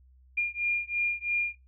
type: beating tone pair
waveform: sine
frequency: 2409 / 2412 Hz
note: D7 / D7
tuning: +43 / +46 cents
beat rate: 3 Hz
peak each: -29 dBFS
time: 0.37-1.55 s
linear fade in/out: 10 ms
effects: noise-tail reverb RT60 0.2 s tail -18 dB re dry + added 64 Hz sine -55 dBFS peak until 1.67 s